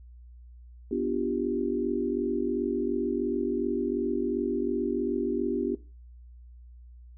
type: chord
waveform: sine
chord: G dominant seventh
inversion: first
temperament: equal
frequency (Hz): 246.9 / 293.7 / 349.2 / 392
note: B3 / D4 / F4 / G4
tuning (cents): 0 / 0 / 0 / 0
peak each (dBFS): -31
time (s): 0.91-5.75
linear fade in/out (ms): 5
effects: noise-tail reverb RT60 0.3 s tail -17 dB re dry + added 60 Hz sine -46 dBFS peak until 7.17 s